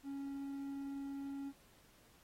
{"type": "tone", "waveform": "triangle", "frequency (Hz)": 277.2, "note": "C#4", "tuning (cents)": 0, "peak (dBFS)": -39, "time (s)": [0.03, 1.53], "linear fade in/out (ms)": 50, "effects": ["pink hiss -67 dBFS RMS until 2.23 s", "AAC 48 kbps"]}